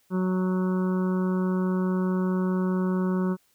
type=harmonic tone; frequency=184.9 Hz; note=F#3; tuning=1 cent flat; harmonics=1 / 2 / 3 / 5 / 6 / 7 / 8; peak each=-23 / -30 / -39 / -40 / -40 / -43 / -44 dBFS; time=0.1-3.37 s; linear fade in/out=50 ms; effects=white hiss -66 dBFS RMS until 3.54 s